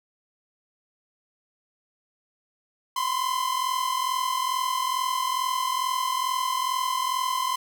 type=tone pair together; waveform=45% pulse; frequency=1009.7 / 1052 Hz; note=B5 / C6; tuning=+38 / +9 cents; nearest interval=minor second; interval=71 cents; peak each=-27 dBFS; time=2.96-7.56 s; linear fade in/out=5 ms; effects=9-bit